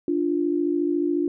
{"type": "tone pair together", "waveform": "sine", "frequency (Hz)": [293.7, 347.8], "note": ["D4", "F4"], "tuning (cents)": [0, -7], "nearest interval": "minor third", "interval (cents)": 293, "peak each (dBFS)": -23, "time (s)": [0.08, 1.28], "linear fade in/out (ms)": 2, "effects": []}